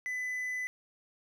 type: tone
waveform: triangle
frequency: 2003 Hz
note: B6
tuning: 24 cents sharp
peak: -31 dBFS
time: 0.06-0.67 s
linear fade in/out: 0 ms
effects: none